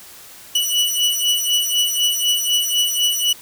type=beating tone pair; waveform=sawtooth; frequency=2946 / 2950 Hz; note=F#7 / F#7; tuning=-8 / -6 cents; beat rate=4 Hz; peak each=-16 dBFS; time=0.55-3.33 s; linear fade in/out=5 ms; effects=white hiss -41 dBFS RMS until 3.41 s